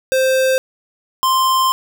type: tone pair in turn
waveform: square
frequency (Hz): 523.3 / 1046.6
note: C5 / C6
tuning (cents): 0 / 0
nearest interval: octave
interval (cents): 1200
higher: second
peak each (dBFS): -13 / -13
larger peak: neither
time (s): 0.12-0.58 / 1.23-1.72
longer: second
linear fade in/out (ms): 0
effects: none